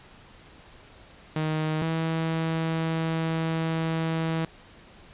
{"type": "tone pair in turn", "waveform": "sawtooth", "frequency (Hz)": [156, 162.38], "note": ["D#3", "E3"], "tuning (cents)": [5, -26], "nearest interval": "minor second", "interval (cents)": 69, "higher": "second", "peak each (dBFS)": -21, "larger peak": "neither", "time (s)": [[1.36, 1.82], [1.82, 4.45]], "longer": "second", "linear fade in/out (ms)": 2, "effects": ["pink hiss -51 dBFS RMS until 5.13 s", "resampled to 8000 Hz"]}